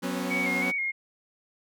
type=chord; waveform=sawtooth; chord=F# suspended fourth; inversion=none; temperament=equal with one note detuned; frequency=185 / 246.9 / 272.6 Hz; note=F#3 / B3 / C#4; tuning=0 / 0 / -29 cents; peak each=-29 dBFS; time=0.02-0.72 s; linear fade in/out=20 ms
type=tone with vibrato; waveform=sine; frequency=2191 Hz; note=C#7; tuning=21 cents flat; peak=-26 dBFS; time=0.3-0.92 s; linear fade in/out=20 ms; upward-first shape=square; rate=3.1 Hz; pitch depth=39 cents each way
effects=none